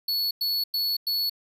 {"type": "tone bursts", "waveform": "square", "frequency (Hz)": 4408, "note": "C#8", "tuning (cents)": -11, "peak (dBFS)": -24, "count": 4, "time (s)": [0.08, 1.297], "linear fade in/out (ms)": 5, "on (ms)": 230, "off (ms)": 99, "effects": []}